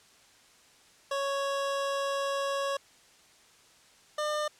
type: tone pair in turn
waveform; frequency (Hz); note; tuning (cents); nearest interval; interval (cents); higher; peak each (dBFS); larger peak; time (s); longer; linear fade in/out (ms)
25% pulse; 554.4 / 601.9; C#5 / D5; 0 / +42; minor second; 142; second; -25; neither; 1.11-2.77 / 4.18-4.48; first; 5
effects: white hiss -59 dBFS RMS until 4.59 s + low-pass 8000 Hz 12 dB/octave